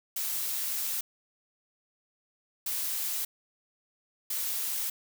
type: noise bursts at uneven times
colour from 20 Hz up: blue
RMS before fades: -32 dBFS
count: 3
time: 0.16-1.01 / 2.66-3.25 / 4.3-4.9 s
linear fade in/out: 5 ms
effects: none